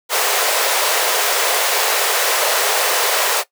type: high-pass noise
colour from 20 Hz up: pink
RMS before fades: -17 dBFS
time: 0.09-3.44 s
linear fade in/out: 50 ms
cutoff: 430 Hz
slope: 48 dB/octave
effects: noise-tail reverb RT60 0.1 s tail -17 dB re dry